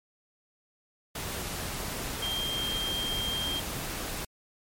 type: tone in noise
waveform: sine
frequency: 3192 Hz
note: G7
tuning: 31 cents sharp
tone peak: -30 dBFS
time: 2.22-3.6 s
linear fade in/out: 5 ms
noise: pink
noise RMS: -35 dBFS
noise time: 1.15-4.25 s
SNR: +2 dB
effects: MP3 64 kbps